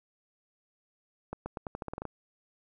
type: accelerating click train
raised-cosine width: 1 ms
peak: -22 dBFS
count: 11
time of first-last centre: 1.33-2.053 s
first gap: 130 ms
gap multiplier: 0.86
effects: none